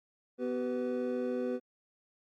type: tone cluster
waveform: triangle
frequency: 248.4 / 382.7 / 496.7 Hz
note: B3 / G4 / B4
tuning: +10 / -42 / +10 cents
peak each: -33 / -35 / -33 dBFS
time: 0.38-1.6 s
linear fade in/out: 50 ms
effects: Opus 48 kbps